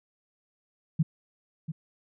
sine tone with echo, 158.9 Hz, D#3, 37 cents sharp, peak -19 dBFS, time 0.99-1.03 s, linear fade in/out 10 ms, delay 690 ms, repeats 1, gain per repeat -11 dB, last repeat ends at 1.72 s, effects none

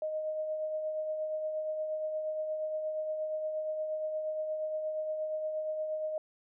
sine tone with tremolo, 621 Hz, D#5, 3 cents flat, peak -30 dBFS, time 0.02-6.18 s, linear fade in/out 2 ms, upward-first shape triangle, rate 8.5 Hz, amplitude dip 40%, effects none

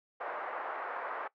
pink band-pass noise, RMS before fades -39 dBFS, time 0.2-1.28 s, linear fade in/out 10 ms, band 560 to 1600 Hz, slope 24 dB/octave, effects noise-tail reverb RT60 0.1 s tail -19 dB re dry

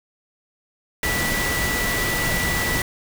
sine tone in noise, 1963 Hz, B6, 11 cents flat, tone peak -24 dBFS, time 1.03-2.82 s, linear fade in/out 2 ms, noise pink, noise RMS -24 dBFS, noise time 1.03-2.82 s, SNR -3 dB, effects none

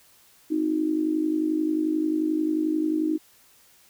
sine tone with amplitude modulation, 311.7 Hz, D#4, 3 cents sharp, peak -18 dBFS, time 0.5-3.18 s, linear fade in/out 20 ms, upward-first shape sine, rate 51.3 Hz, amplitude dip 75%, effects white hiss -57 dBFS RMS until 3.89 s

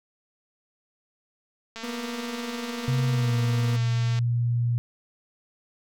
click train, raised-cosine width 0.2 ms, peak -21 dBFS, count 550, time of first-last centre 1.76-4.189 s, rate 226 Hz
30% pulse tone with tremolo, 239.7 Hz, A#3, 48 cents sharp, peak -27 dBFS, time 1.83-3.77 s, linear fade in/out 10 ms, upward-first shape sine, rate 20 Hz, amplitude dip 45%
sine tone with pitch glide, 130.81 to 119.26 Hz, C3 to A#2, 0 to +40 cents, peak -21 dBFS, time 2.88-4.78 s, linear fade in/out 0 ms, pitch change -160 cents, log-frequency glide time 3.07-3.34 s
effects none

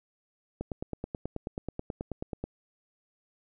click train, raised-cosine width 2 ms, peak -20 dBFS, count 18, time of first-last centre 0.61-2.44 s, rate 9.29 Hz, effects none

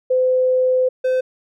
sine / triangle tone pair in turn, 511 / 513.5 Hz, C5 / C5, -41 / -33 cents, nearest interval unison, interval 8 cents, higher second, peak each -13 dBFS, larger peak neither, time 0.1-0.89 / 1.04-1.21 s, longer first, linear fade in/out 10 ms, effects none

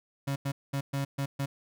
35% pulse tone bursts at uneven times, 138.59 Hz, C#3, in tune, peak -27 dBFS, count 6, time 0.27-0.36 / 0.45-0.52 / 0.73-0.81 / 0.93-1.05 / 1.18-1.26 / 1.39-1.46 s, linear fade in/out 10 ms, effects none

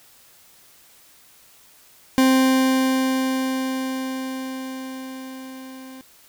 40% pulse tone with level ramp, 262 Hz, C4, 2 cents sharp, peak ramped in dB -12 to -37 dBFS, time 2.18-6.01 s, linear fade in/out 0 ms, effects white hiss -52 dBFS RMS until 6.28 s

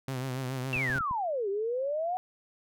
sawtooth tone with vibrato, 130 Hz, C3, 11 cents flat, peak -28 dBFS, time 0.08-0.99 s, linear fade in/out 2 ms, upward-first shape triangle, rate 7.1 Hz, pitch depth 74 cents each way
sine exponential two-way sweep, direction down then up, 2752 to 385.5 to 749 Hz, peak -28 dBFS, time 0.73-2.17 s, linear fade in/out 0 ms, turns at 1.49 s
clicks, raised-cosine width 5 ms, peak -29 dBFS, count 5, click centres 0.762 / 0.901 / 0.959 / 1.008 / 1.111 s
effects none

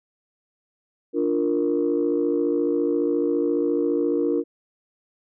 sine chord, Bb major, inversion first, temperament equal with one note detuned, 293.7 / 348.2 / 466.2 Hz, D4 / F4 / Bb4, 0 / -5 / 0 cents, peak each -23 dBFS, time 1.13-4.44 s, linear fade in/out 50 ms, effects tanh soft clip ceiling -12 dBFS

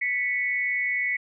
sine tone pair together, 1975.5 / 2215 Hz, B6 / C#7, 0 / -2 cents, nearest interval major second, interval 198 cents, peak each -26 dBFS, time 0.01-1.17 s, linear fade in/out 10 ms, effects none

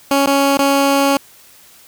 15% pulse tone with dropouts, 277.7 Hz, C#4, 3 cents sharp, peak -5 dBFS, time 0.11-1.17 s, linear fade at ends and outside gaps 2 ms, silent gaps 0.261-0.272 / 0.572-0.591 s, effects white hiss -45 dBFS RMS until 1.87 s

